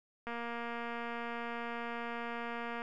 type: click train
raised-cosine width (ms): 0.5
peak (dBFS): -26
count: 600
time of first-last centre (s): 0.27-2.819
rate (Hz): 235
effects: none